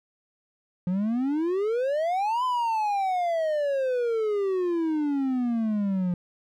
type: exponential two-way sweep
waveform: triangle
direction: up then down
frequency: 174.61 to 1026 to 174.61 Hz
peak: -21 dBFS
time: 0.87-6.14 s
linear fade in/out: 2 ms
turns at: 2.44 s
effects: none

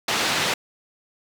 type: band-pass noise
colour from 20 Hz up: white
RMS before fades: -23 dBFS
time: 0.08-0.54 s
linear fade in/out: 5 ms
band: 130 to 3900 Hz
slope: 12 dB/octave
effects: none

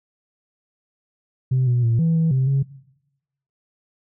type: tone with pitch steps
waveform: sine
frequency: 129.3 / 122.3 / 115.6 / 164.3 / 162.7 / 131.5 / 137.1 Hz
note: C3 / B2 / A#2 / E3 / E3 / C3 / C#3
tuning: -20 / -16 / -14 / -5 / -22 / +9 / -19 cents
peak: -14 dBFS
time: 1.51-2.63 s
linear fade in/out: 10 ms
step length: 160 ms
effects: noise-tail reverb RT60 0.9 s tail -20 dB re dry + tanh soft clip ceiling -13 dBFS

